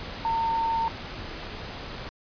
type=tone in noise; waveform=sine; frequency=910 Hz; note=A#5; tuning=42 cents flat; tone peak=-23 dBFS; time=0.25-0.88 s; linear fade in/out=0 ms; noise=pink; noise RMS=-37 dBFS; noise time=0-2.09 s; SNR=+11 dB; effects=resampled to 11025 Hz